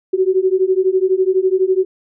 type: beating tone pair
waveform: sine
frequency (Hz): 370 / 382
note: F#4 / G4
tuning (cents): 0 / -45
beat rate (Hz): 12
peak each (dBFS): -15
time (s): 0.13-1.85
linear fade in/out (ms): 10
effects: none